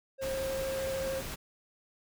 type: tone with vibrato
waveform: triangle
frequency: 534 Hz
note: C5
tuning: 35 cents sharp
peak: -30 dBFS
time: 0.18-1.23 s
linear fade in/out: 50 ms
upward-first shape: sine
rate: 13 Hz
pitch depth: 8 cents each way
type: noise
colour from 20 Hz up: pink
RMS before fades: -40 dBFS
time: 0.21-1.36 s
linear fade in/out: 20 ms
effects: none